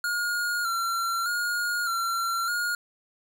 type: tone with vibrato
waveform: square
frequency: 1396.9 Hz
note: F6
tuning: in tune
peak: -26 dBFS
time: 0.04-2.75 s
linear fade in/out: 2 ms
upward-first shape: square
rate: 0.82 Hz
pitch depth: 40 cents each way
effects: 11-bit